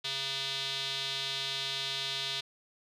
square tone with band-pass filter, 136 Hz, C#3, 33 cents flat, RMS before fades -35 dBFS, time 0.04-2.41 s, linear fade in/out 10 ms, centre 3700 Hz, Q 4, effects none

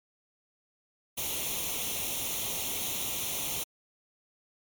white noise with comb filter, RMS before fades -33 dBFS, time 1.17-3.64 s, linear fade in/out 10 ms, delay 0.31 ms, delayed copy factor +0.75, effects MP3 96 kbps

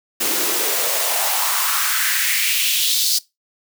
white noise with high-pass filter sweep, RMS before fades -19 dBFS, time 0.2-3.19 s, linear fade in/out 10 ms, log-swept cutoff 270 to 4700 Hz, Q 3, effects noise-tail reverb RT60 0.2 s tail -20 dB re dry

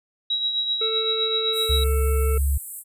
sine tone with tremolo, 3860 Hz, B7, 40 cents flat, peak -19 dBFS, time 0.3-1.84 s, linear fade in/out 5 ms, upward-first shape triangle, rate 7.8 Hz, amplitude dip 55%
harmonic tone, 443.3 Hz, A4, 13 cents sharp, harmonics 1 / 3 / 5 / 6, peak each -26 / -34 / -42 / -44 dBFS, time 0.81-2.38 s, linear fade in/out 5 ms
pink high-pass noise, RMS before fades -34 dBFS, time 1.52-2.84 s, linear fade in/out 50 ms, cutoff 7900 Hz, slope 96 dB/octave
sine tone with vibrato, 69.4 Hz, C#2, 3 cents sharp, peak -18 dBFS, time 1.69-2.58 s, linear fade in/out 10 ms, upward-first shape sine, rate 5.4 Hz, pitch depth 15 cents each way
effects resampled to 32000 Hz

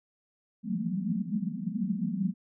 white band-pass noise, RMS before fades -31 dBFS, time 0.63-2.34 s, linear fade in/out 50 ms, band 170 to 230 Hz, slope 96 dB/octave, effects none

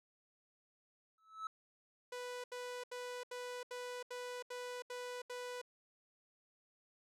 triangle tone with exponential growth, 1303 Hz, E6, 20 cents flat, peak -35 dBFS, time 1.18-1.47 s, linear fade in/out 2 ms, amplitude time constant 63 ms
sawtooth tone bursts, 493.9 Hz, B4, in tune, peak -39 dBFS, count 9, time 2.12-5.616 s, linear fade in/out 5 ms, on 320 ms, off 77 ms
effects low-pass 10000 Hz 12 dB/octave

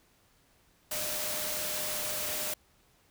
sine tone in noise, 607 Hz, D#5, 43 cents flat, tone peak -42 dBFS, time 0.91-2.54 s, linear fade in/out 5 ms, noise white, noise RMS -34 dBFS, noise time 0.91-2.54 s, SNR -11 dB, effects pink hiss -66 dBFS RMS until 3.1 s

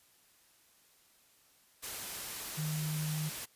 sine tone in noise, 154 Hz, D#3, 17 cents flat, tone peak -33 dBFS, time 2.57-3.3 s, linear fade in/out 20 ms, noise white, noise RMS -41 dBFS, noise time 1.82-3.46 s, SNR +5 dB, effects white hiss -66 dBFS RMS until 3.55 s + resampled to 32000 Hz

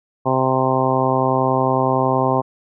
harmonic tone, 130.81 Hz, C3, in tune, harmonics 1 / 2 / 3 / 4 / 5 / 6 / 7 / 8, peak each -23 / -23 / -23 / -23 / -23 / -23 / -23 / -23 dBFS, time 0.25-2.42 s, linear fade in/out 20 ms, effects none

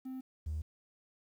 triangle tone pair in turn, 260.2 / 77.36 Hz, C4 / D#2, -9 / -9 cents, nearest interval octave + major sixth, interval 2100 cents, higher first, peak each -37 / -31 dBFS, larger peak second, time 0.05-0.21 / 0.46-0.62 s, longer neither, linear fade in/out 10 ms, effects tanh soft clip ceiling -31 dBFS + 11-bit

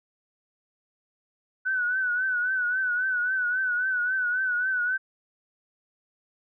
sine tone with vibrato, 1494 Hz, F#6, 16 cents sharp, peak -23 dBFS, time 1.65-4.98 s, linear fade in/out 20 ms, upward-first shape triangle, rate 3.7 Hz, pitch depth 76 cents each way, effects none

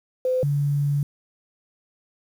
sine tone pair in turn, 511 / 143.39 Hz, C5 / D3, -41 / -41 cents, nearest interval octave + minor seventh, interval 2200 cents, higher first, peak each -19 dBFS, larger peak neither, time 0.25-0.43 / 0.43-1.03 s, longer second, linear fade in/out 2 ms, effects 8-bit

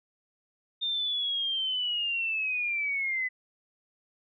sine linear sweep, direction down, 3643 to 2000 Hz, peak -27 dBFS, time 0.81-3.29 s, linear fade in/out 20 ms, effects none

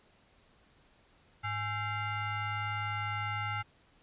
sine tone with frequency modulation, 622.3 Hz, D#5, in tune, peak -32 dBFS, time 1.43-3.63 s, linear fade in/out 20 ms, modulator 728 Hz, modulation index 2.4, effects pink hiss -65 dBFS RMS until 4.02 s + resampled to 8000 Hz

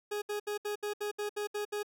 40% pulse tone bursts, 415.3 Hz, G#4, in tune, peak -32 dBFS, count 10, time 0.11-1.831 s, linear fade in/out 10 ms, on 110 ms, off 69 ms, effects none

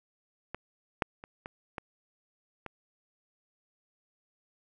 clicks, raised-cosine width 0.5 ms, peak -21 / -11 / -29 / -24 / -21 / -24 dBFS, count 6, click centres 0.546 / 1.022 / 1.239 / 1.459 / 1.782 / 2.663 s, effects none

